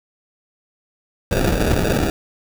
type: noise with sample-and-hold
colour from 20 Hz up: pink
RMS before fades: -18 dBFS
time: 1.31-2.1 s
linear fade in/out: 2 ms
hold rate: 1050 Hz
effects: none